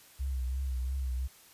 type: tone with vibrato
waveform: sine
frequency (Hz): 65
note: C2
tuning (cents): -11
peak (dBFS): -30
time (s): 0.19-1.28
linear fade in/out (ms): 20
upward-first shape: triangle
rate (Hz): 2.9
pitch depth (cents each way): 77
effects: white hiss -57 dBFS RMS until 1.53 s + resampled to 32000 Hz